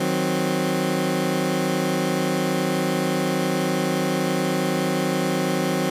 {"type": "chord", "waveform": "20% pulse", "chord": "C diminished", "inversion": "first", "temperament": "equal", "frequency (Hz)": [155.56, 185, 261.6], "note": ["Eb3", "Gb3", "C4"], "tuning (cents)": [0, 0, 0], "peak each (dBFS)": [-22, -19, -20], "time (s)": [0, 5.9], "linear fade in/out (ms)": 5, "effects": ["resampled to 32000 Hz"]}